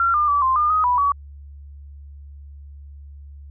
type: tone with pitch steps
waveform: sine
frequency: 1369 / 1201 / 1153 / 1046 / 1208 / 1255 / 985 / 1134 Hz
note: F6 / D6 / D6 / C6 / D6 / D#6 / B5 / C#6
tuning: -35 / +38 / -32 / -1 / +48 / +15 / -5 / +39 cents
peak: -15 dBFS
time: 0-1.12 s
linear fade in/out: 2 ms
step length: 140 ms
effects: added 71 Hz sine -37 dBFS peak until 3.5 s